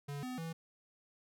square tone with pitch steps, 142.9 / 252.8 / 164.1 Hz, D3 / B3 / E3, -47 / +41 / -8 cents, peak -40 dBFS, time 0.08-0.53 s, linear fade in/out 10 ms, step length 150 ms, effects none

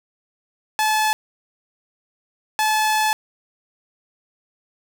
sawtooth tone bursts at uneven times, 863 Hz, A5, 34 cents flat, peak -13 dBFS, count 2, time 0.79-1.13 / 2.59-3.13 s, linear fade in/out 0 ms, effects none

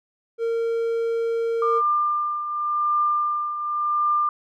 triangle tone, 460 Hz, A#4, 23 cents flat, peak -19 dBFS, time 0.38-1.82 s, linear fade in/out 50 ms
sine tone with tremolo, 1196 Hz, D6, 31 cents sharp, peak -17 dBFS, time 1.62-4.29 s, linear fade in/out 2 ms, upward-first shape triangle, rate 0.9 Hz, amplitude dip 65%
effects none

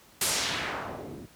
white noise with low-pass filter sweep, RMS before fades -32 dBFS, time 0.21-1.26 s, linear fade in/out 5 ms, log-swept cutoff 12000 to 210 Hz, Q 1.1, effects pink hiss -56 dBFS RMS until 1.35 s + high-pass 60 Hz 12 dB/octave

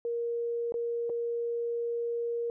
sine tone with dropouts, 469.9 Hz, A#4, 14 cents sharp, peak -29 dBFS, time 0.05-2.5 s, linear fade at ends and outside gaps 1 ms, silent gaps 0.722-0.741 / 1.095-1.099 s, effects none

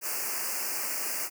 white band-stop noise, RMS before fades -32 dBFS, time 0.01-1.3 s, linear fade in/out 50 ms, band 2800 to 4600 Hz, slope 96 dB/octave, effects high-pass 300 Hz 12 dB/octave

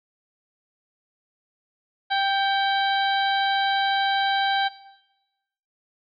harmonic tone with a mistuned harmonic, 786 Hz, G5, 4 cents sharp, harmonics 1 / 2 / 3 / 4 / 5 / 6, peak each -22 / -26 / -35 / -31 / -30 / -40 dBFS, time 2.1-4.69 s, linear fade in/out 20 ms, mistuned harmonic 3, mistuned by -60 cents, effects noise-tail reverb RT60 1.0 s tail -18 dB re dry

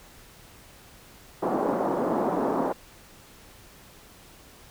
pink band-pass noise, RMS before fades -26 dBFS, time 1.42-2.73 s, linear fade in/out 10 ms, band 220 to 1000 Hz, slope 24 dB/octave, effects pink hiss -51 dBFS RMS until 4.7 s

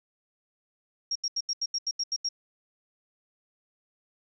sine tone bursts, 5588 Hz, F8, in tune, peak -26 dBFS, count 10, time 1.11-2.289 s, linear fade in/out 5 ms, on 45 ms, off 81 ms, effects none

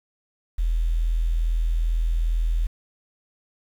sine tone with quantisation, 41.2 Hz, E1, in tune, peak -19 dBFS, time 0.58-2.67 s, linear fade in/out 10 ms, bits 8, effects none

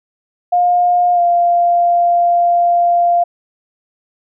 sine tone with pitch glide, 710 to 695.4 Hz, F5 to F5, +28 to -8 cents, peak -9 dBFS, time 0.52-3.24 s, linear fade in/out 10 ms, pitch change -36 cents, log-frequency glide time 1.14-1.2 s, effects none

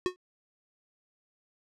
square tone with exponential decay, 364.6 Hz, F#4, 25 cents flat, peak -22 dBFS, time 0.06-0.16 s, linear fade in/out 0 ms, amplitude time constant 20 ms, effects low-pass 6000 Hz 12 dB/octave

